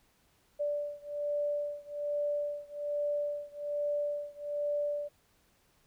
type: beating tone pair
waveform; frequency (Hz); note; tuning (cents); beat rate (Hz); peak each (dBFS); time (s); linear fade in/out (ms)
sine; 584 / 585.2; D5 / D5; -10 / -6; 1.2; -34 / -35; 0.59-5.09; 20
effects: pink hiss -69 dBFS RMS until 5.86 s